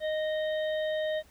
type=harmonic tone; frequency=620 Hz; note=D#5; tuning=6 cents flat; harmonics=1 / 3 / 5 / 6; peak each=-28 / -39 / -45 / -44 dBFS; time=0-1.23 s; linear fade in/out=50 ms; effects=added 60 Hz sine -63 dBFS peak until 1.3 s + pink hiss -61 dBFS RMS until 1.3 s